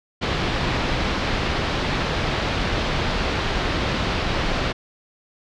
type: low-pass noise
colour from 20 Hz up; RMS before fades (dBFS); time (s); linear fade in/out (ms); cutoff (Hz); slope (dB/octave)
pink; -23; 0.21-4.73; 20; 4400; 24
effects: none